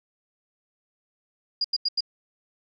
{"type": "tone bursts", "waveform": "sine", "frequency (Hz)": 4850, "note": "D#8", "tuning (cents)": -45, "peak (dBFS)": -21, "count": 4, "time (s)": [1.61, 2.007], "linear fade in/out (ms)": 5, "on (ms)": 34, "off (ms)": 87, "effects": []}